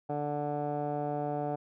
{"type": "tone with low-pass filter", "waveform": "15% pulse", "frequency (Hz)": 146.83, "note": "D3", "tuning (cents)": 0, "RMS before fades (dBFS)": -33, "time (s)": [0.09, 1.56], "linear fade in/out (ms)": 10, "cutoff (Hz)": 800, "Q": 6.2, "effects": []}